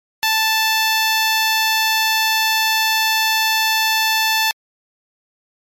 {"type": "tone", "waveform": "10% pulse", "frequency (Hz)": 880, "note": "A5", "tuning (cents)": 0, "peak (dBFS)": -6, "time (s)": [0.23, 4.51], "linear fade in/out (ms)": 0, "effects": ["MP3 64 kbps"]}